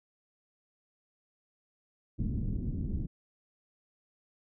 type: low-pass noise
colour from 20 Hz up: pink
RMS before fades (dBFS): -33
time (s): 2.18-3.07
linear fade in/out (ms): 20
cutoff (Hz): 260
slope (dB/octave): 24
effects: none